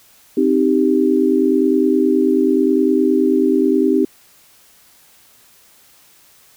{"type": "chord", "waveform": "sine", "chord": "C minor", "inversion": "none", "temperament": "equal", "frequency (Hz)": [261.6, 311.1, 392], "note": ["C4", "Eb4", "G4"], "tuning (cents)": [0, 0, 0], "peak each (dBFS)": -16, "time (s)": [0.37, 4.05], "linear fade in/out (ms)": 5, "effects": ["white hiss -50 dBFS RMS until 6.56 s"]}